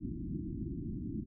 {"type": "low-pass noise", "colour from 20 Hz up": "white", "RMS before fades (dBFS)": -39, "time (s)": [0, 1.26], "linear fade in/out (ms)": 50, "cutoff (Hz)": 340, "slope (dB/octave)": 96, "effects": []}